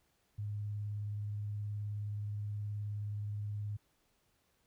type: tone with vibrato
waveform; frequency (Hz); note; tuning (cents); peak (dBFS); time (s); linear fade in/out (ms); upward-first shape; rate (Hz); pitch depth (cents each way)
sine; 103.83; G#2; 0; -36; 0.38-3.77; 10; sine; 19; 18
effects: pink hiss -75 dBFS RMS until 4.66 s